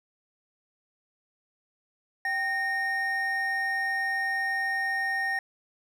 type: tone pair together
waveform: triangle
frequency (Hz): 777.6 / 1846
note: G5 / A#6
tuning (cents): -14 / -17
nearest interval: octave + minor third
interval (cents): 1497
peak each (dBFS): -31 / -25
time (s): 2.25-5.39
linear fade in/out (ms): 2
effects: none